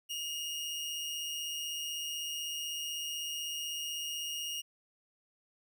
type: tone with amplitude modulation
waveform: sawtooth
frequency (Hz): 2856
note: F7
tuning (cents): +38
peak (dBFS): -31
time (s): 0.09-4.62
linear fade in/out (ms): 20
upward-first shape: sine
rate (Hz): 156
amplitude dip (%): 35
effects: none